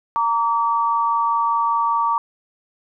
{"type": "tone pair together", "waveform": "sine", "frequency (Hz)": [925, 1150], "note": ["A#5", "D6"], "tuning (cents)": [-14, -37], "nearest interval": "major third", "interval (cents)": 377, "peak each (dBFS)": -19, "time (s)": [0.16, 2.18], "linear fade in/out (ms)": 0, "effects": []}